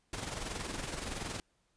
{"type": "noise with amplitude modulation", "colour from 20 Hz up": "pink", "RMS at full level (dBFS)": -37, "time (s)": [0.13, 1.4], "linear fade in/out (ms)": 2, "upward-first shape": "sine", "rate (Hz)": 21.4, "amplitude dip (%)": 55, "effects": ["pink hiss -75 dBFS RMS until 1.76 s", "resampled to 22050 Hz"]}